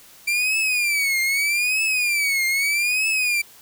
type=tone with vibrato; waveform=40% pulse; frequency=2349 Hz; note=D7; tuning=in tune; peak=-18 dBFS; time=0.27-3.42 s; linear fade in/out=10 ms; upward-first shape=triangle; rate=0.8 Hz; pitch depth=190 cents each way; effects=white hiss -48 dBFS RMS until 3.61 s